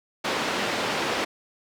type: band-pass noise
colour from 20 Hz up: pink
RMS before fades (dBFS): -27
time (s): 0.24-1.25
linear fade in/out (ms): 10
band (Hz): 280 to 4200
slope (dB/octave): 12
effects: none